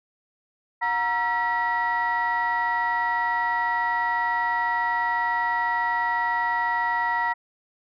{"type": "tone cluster", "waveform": "sine", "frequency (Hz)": [726, 940, 1345, 1932], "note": ["F#5", "A#5", "E6", "B6"], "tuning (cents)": [-33, 14, 34, -39], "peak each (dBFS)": [-32, -23, -32, -25], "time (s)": [0.81, 7.34], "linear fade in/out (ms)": 20, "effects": ["tanh soft clip ceiling -15 dBFS"]}